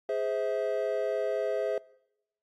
triangle chord, Ab augmented, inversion none, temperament just, 415.3 / 519.1 / 648.9 Hz, Ab4 / C5 / E5, 0 / -14 / -27 cents, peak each -30 dBFS, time 0.09-1.78 s, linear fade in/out 2 ms, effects noise-tail reverb RT60 0.9 s tail -24 dB re dry + AAC 64 kbps

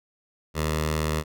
10% pulse tone with notch filter, 77.6 Hz, D#2, 4 cents flat, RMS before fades -26 dBFS, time 0.54-1.24 s, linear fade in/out 50 ms, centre 280 Hz, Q 1.4, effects none

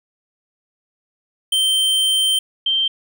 square / sine tone pair in turn, 3120 / 3140 Hz, G7 / G7, -9 / +2 cents, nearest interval unison, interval 11 cents, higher second, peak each -15 dBFS, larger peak neither, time 1.52-2.39 / 2.66-2.88 s, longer first, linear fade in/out 5 ms, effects none

